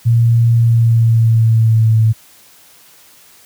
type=tone with pitch glide; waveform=sine; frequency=116.54 to 110.96 Hz; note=A#2 to A2; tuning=0 to +15 cents; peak=-7 dBFS; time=0.05-2.13 s; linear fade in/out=20 ms; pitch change=-85 cents; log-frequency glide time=0.54-1.98 s; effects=white hiss -45 dBFS RMS until 3.45 s + high-pass 60 Hz 12 dB/octave